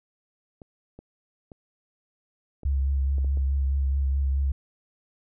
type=clicks; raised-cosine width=2 ms; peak=-30 dBFS; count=7; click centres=0.618 / 0.99 / 1.518 / 2.633 / 3.183 / 3.246 / 3.373 s
type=tone with vibrato; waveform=sine; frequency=68.3 Hz; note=C#2; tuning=25 cents flat; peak=-21 dBFS; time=2.65-4.52 s; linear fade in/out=5 ms; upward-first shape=triangle; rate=4.7 Hz; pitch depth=34 cents each way
effects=none